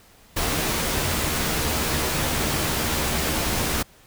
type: noise with comb filter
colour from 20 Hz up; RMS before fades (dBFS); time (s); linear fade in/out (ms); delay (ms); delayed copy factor
pink; -24; 0.36-3.83; 10; 13; +0.5
effects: pink hiss -53 dBFS RMS until 4.06 s